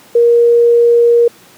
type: tone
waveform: sine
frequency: 471.9 Hz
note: A#4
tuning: 21 cents sharp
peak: -5 dBFS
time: 0.15-1.28 s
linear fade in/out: 5 ms
effects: pink hiss -42 dBFS RMS until 1.57 s + high-pass 150 Hz 12 dB/octave